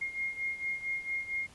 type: beating tone pair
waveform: sine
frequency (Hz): 2134 / 2138.4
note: C7 / C7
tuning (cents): +34 / +37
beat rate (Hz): 4.4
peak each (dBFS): -34 / -38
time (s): 0.01-1.47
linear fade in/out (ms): 10
effects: pink hiss -57 dBFS RMS until 1.54 s + resampled to 24000 Hz